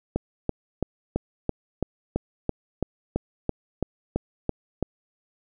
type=click train; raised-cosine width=2 ms; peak=-10 dBFS; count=15; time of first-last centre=0.16-4.827 s; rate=3 Hz; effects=none